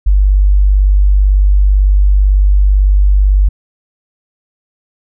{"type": "tone", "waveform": "sine", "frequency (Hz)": 49, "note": "G1", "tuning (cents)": 0, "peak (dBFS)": -5, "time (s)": [0.06, 3.49], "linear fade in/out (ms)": 10, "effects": []}